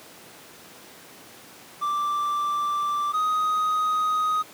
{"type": "tone pair in turn", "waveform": "triangle", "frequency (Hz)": [1174.7, 1251.5], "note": ["D6", "D#6"], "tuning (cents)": [0, 10], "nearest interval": "minor second", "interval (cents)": 110, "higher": "second", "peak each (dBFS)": [-21, -19], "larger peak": "second", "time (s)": [[1.81, 3.13], [3.13, 4.43]], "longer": "first", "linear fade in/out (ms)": 20, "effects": ["pink hiss -46 dBFS RMS until 4.53 s", "high-pass 200 Hz 12 dB/octave"]}